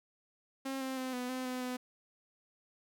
sawtooth tone with pitch steps, 268.3 / 263.2 / 258.4 / 248.8 / 257.1 / 253.1 / 251.1 Hz, C4 / C4 / C4 / B3 / C4 / B3 / B3, +44 / +10 / -21 / +13 / -30 / +43 / +29 cents, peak -32 dBFS, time 0.65-1.77 s, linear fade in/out 10 ms, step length 160 ms, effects none

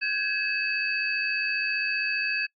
sine tone cluster, 1575 / 1670 / 2586 / 4581 Hz, G6 / G#6 / E7 / D8, +8 / +9 / -34 / -44 cents, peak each -35 / -30 / -27 / -35 dBFS, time 0.01-2.47 s, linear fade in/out 20 ms, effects noise-tail reverb RT60 0.1 s tail -25 dB re dry + AAC 64 kbps

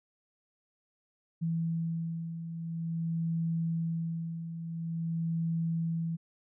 sine beating tone pair, 164.81 / 165.29 Hz, E3 / E3, 0 / +5 cents, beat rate 0.48 Hz, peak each -38 / -31 dBFS, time 1.41-6.17 s, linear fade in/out 20 ms, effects none

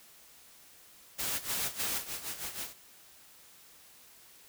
white noise bursts, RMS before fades -34 dBFS, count 3, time 1.18-1.992 s, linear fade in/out 20 ms, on 210 ms, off 91 ms
white noise with tremolo, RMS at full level -37 dBFS, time 1.3-2.74 s, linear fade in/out 50 ms, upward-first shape sine, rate 6.3 Hz, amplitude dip 70%
effects white hiss -57 dBFS RMS until 4.48 s

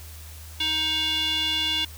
square tone with band-pass filter, 314 Hz, D#4, 16 cents sharp, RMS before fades -25 dBFS, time 0.6-1.85 s, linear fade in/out 5 ms, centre 3200 Hz, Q 8.8, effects added 78 Hz sine -40 dBFS peak until 1.97 s + white hiss -46 dBFS RMS until 1.97 s

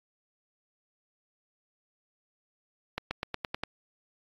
accelerating click train, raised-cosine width 0.3 ms, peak -15 dBFS, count 7, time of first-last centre 2.98-3.636 s, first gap 130 ms, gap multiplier 0.93, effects AAC 32 kbps

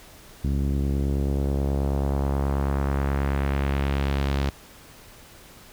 sawtooth tone with low-pass filter sweep, 69.3 Hz, C#2, in tune, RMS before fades -24 dBFS, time 0.44-4.5 s, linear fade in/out 5 ms, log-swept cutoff 240 to 4600 Hz, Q 1.2, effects pink hiss -48 dBFS RMS until 5.72 s

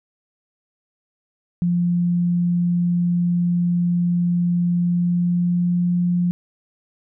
sine tone with pitch glide, 174.61 to 176.13 Hz, F3 to F3, 0 to +15 cents, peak -16 dBFS, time 1.62-6.31 s, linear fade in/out 0 ms, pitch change +15 cents, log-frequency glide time 4.78-5.93 s, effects none

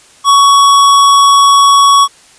square tone, 1120 Hz, C#6, 18 cents sharp, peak -4 dBFS, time 0.24-2.08 s, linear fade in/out 50 ms, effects white hiss -42 dBFS RMS until 2.38 s + resampled to 22050 Hz

